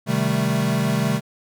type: chord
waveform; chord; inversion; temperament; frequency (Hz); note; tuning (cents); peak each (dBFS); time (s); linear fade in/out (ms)
square; A half-diminished seventh; first; equal; 130.81 / 155.56 / 196 / 220; C3 / Eb3 / G3 / A3; 0 / 0 / 0 / 0; -25; 0.06-1.21; 50
effects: none